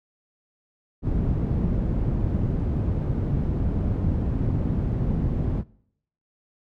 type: low-pass noise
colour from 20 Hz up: white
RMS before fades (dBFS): -24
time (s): 1.02-5.64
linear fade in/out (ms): 50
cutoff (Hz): 150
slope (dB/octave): 12
effects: noise-tail reverb RT60 0.7 s tail -23 dB re dry